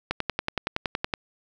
click train, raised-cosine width 0.3 ms, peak -9 dBFS, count 12, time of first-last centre 0.11-1.138 s, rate 10.7 Hz, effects none

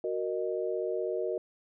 sine chord, D# minor, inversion first, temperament equal with one note detuned, 370 / 466.2 / 618.3 Hz, F#4 / A#4 / D#5, 0 / 0 / -11 cents, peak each -33 / -33 / -35 dBFS, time 0.04-1.38 s, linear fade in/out 2 ms, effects none

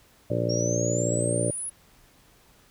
harmonic tone, 58.4 Hz, A#1, 4 cents sharp, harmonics 2 / 3 / 4 / 5 / 6 / 7 / 8 / 9 / 10, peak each -28 / -32 / -40 / -33 / -34 / -36 / -35 / -33 / -29 dBFS, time 0.3-1.51 s, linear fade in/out 5 ms
sine exponential sweep, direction up, 5500 to 10548 Hz, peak -30 dBFS, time 0.49-1.7 s, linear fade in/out 10 ms
effects pink hiss -58 dBFS RMS until 2.7 s

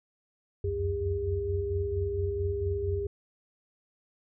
sine tone cluster, 68.2 / 86.9 / 91.3 / 403.1 Hz, C#2 / F2 / F#2 / G4, -28 / -8 / -23 / +48 cents, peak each -37 / -35 / -33 / -30 dBFS, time 0.64-3.07 s, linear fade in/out 5 ms, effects none

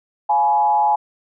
sine tone with frequency modulation, 841 Hz, G#5, 22 cents sharp, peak -13 dBFS, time 0.29-0.96 s, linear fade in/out 10 ms, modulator 141 Hz, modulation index 0.63, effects none

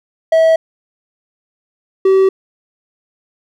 triangle tone pair in turn, 648 / 383.2 Hz, E5 / G4, -30 / -39 cents, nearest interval major sixth, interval 909 cents, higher first, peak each -5 dBFS, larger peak neither, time 0.32-0.56 / 2.05-2.29 s, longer neither, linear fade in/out 5 ms, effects none

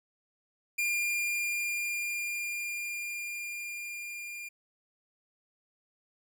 45% pulse tone with level ramp, 2404 Hz, D7, 40 cents sharp, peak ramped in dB -27 to -39 dBFS, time 0.78-4.49 s, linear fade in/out 10 ms, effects none

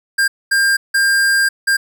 square tone bursts at uneven times, 1600 Hz, G6, 35 cents sharp, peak -12 dBFS, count 4, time 0.18-0.28 / 0.51-0.77 / 0.94-1.49 / 1.67-1.77 s, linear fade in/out 10 ms, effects none

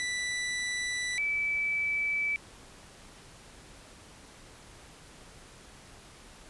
sawtooth / sine tone pair in turn, 1975.5 / 2307 Hz, B6 / D7, 0 / -31 cents, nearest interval minor third, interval 269 cents, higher second, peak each -27 dBFS, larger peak neither, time 0-1.18 / 1.18-2.36 s, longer neither, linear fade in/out 0 ms, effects pink hiss -52 dBFS RMS until 6.49 s + resampled to 24000 Hz

